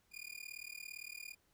sawtooth tone with amplitude modulation, 2427 Hz, D#7, 44 cents flat, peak -39 dBFS, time 0.11-1.36 s, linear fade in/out 50 ms, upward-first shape sine, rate 37.6 Hz, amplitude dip 100%, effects pink hiss -75 dBFS RMS until 1.53 s

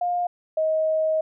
sine tone pair in turn, 708 / 630.8 Hz, F5 / D#5, +23 / +24 cents, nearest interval major second, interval 199 cents, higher first, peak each -21 / -19 dBFS, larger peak second, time 0.01-0.27 / 0.57-1.21 s, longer second, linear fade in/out 5 ms, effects none

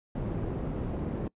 white low-pass noise, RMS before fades -33 dBFS, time 0.15-1.28 s, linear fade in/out 5 ms, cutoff 290 Hz, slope 12 dB/octave, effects noise-tail reverb RT60 0.1 s tail -23 dB re dry + resampled to 8000 Hz

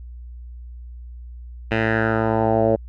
10% pulse tone with low-pass filter sweep, 111.7 Hz, A2, 27 cents sharp, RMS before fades -19 dBFS, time 1.71-2.76 s, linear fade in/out 5 ms, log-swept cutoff 2400 to 560 Hz, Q 3.4, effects added 60 Hz sine -34 dBFS peak until 2.88 s

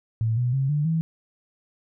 sine tone with pitch steps, 112.2 / 123.06 / 134.98 / 148.05 / 162.38 Hz, A2 / B2 / C#3 / D3 / E3, +34 / -6 / -46 / +14 / -26 cents, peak -20 dBFS, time 0.21-1.01 s, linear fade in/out 0 ms, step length 160 ms, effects none

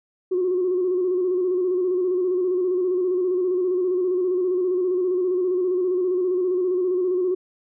sine tone with vibrato, 364.6 Hz, F#4, 25 cents flat, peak -18 dBFS, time 0.31-7.35 s, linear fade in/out 10 ms, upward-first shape square, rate 15 Hz, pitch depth 40 cents each way, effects tanh soft clip ceiling -14 dBFS

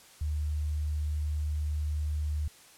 sine tone, 75.4 Hz, D2, 46 cents sharp, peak -28 dBFS, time 0.21-2.48 s, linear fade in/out 5 ms, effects white hiss -55 dBFS RMS until 2.77 s + low-pass 11000 Hz 12 dB/octave

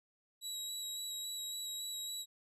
25% pulse tone with vibrato, 3878 Hz, B7, 32 cents flat, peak -35 dBFS, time 0.41-2.26 s, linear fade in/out 50 ms, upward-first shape square, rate 3.6 Hz, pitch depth 16 cents each way, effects none

